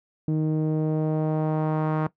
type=tone with low-pass filter sweep; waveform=sawtooth; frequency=155.56 Hz; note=D#3; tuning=in tune; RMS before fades=-24 dBFS; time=0.28-2.07 s; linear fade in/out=2 ms; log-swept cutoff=320 to 1200 Hz; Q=1.5; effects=noise-tail reverb RT60 0.1 s tail -18 dB re dry